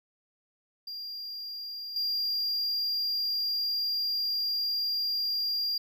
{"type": "tone with level steps", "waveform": "triangle", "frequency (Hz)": 4787, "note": "D8", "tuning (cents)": 32, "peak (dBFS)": [-35, -26], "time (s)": [0.87, 5.78], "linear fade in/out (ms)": 5, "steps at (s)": 1.96, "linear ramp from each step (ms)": 2, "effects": []}